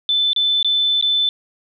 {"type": "tone with dropouts", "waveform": "sine", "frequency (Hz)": 3520, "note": "A7", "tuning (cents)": 0, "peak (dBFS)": -14, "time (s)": [0.09, 1.29], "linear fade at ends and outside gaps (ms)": 1, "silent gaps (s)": [[0.332, 0.362], [0.628, 0.646], [1.012, 1.025]], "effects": []}